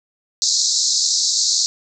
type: band-pass noise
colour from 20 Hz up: pink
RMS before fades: -18 dBFS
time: 0.42-1.66 s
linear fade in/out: 0 ms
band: 4000 to 7400 Hz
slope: 96 dB/octave
effects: none